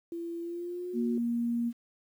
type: tone with pitch glide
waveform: sine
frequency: 338.5 to 362.8 Hz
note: E4 to F#4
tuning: +46 to -34 cents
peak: -34 dBFS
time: 0.12-1.18 s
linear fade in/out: 2 ms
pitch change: +120 cents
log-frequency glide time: 0.4-0.97 s
type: tone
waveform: sine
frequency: 235.8 Hz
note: A#3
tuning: 20 cents sharp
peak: -27 dBFS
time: 0.93-1.73 s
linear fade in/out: 50 ms
effects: 10-bit